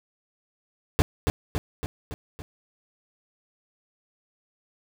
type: noise with echo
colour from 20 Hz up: brown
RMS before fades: -18 dBFS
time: 0.99-1.02 s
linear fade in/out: 0 ms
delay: 280 ms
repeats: 5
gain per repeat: -4 dB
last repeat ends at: 2.42 s
effects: none